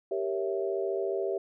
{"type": "chord", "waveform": "sine", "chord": "G diminished seventh", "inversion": "none", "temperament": "equal", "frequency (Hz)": [392, 466.2, 554.4, 659.3], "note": ["G4", "Bb4", "Db5", "Fb5"], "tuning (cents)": [0, 0, 0, 0], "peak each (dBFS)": [-30, -36, -36, -35], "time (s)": [0.11, 1.38], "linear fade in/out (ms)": 5, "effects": []}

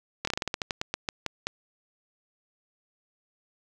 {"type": "slowing click train", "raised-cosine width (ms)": 0.2, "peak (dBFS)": -11, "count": 15, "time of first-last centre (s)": [0.25, 1.47], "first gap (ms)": 24, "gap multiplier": 1.18, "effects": []}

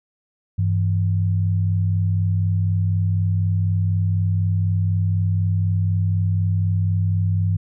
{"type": "tone pair together", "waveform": "sine", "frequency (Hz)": [98, 162.04], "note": ["G2", "E3"], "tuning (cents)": [0, -29], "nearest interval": "major sixth", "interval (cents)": 871, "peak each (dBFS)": [-17, -25], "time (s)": [0.58, 7.57], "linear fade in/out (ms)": 10, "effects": []}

